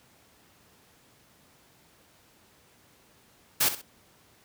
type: noise with echo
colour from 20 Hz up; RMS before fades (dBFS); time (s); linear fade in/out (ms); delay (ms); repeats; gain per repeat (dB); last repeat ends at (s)
white; -23; 3.6-3.69; 10; 64; 2; -11; 3.818
effects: pink hiss -60 dBFS RMS until 4.44 s + high-pass 80 Hz 12 dB/octave